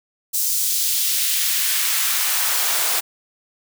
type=noise with high-pass filter sweep; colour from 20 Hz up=white; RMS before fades=-20 dBFS; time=0.33-3.01 s; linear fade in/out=20 ms; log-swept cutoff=6500 to 530 Hz; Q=0.95; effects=none